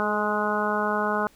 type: harmonic tone with a mistuned harmonic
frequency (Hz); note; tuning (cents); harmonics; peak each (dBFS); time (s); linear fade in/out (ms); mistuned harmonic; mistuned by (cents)
209.6; G#3; +16; 1 / 2 / 3 / 4 / 5 / 6 / 7; -30 / -30 / -30 / -30 / -30 / -30 / -30; 0-1.27; 0; 2; +18
effects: pink hiss -57 dBFS RMS until 1.35 s